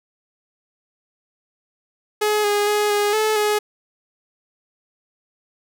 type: tone with pitch steps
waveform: sawtooth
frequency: 422.3 / 412 / 417.9 / 412.6 / 432.8 / 420.1 Hz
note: G#4 / G#4 / G#4 / G#4 / A4 / G#4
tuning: +29 / -14 / +11 / -11 / -29 / +20 cents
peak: -13 dBFS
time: 2.21-3.59 s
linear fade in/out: 10 ms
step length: 230 ms
effects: none